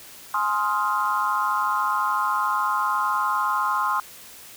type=chord; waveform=sine; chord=F minor seventh; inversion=first; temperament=just; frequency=838.1 / 1047.7 / 1257.2 / 1396.9 Hz; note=Ab5 / C6 / Eb6 / F6; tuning=+16 / +2 / +18 / 0 cents; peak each=-29 / -23 / -26 / -29 dBFS; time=0.34-4 s; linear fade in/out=2 ms; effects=white hiss -44 dBFS RMS until 4.56 s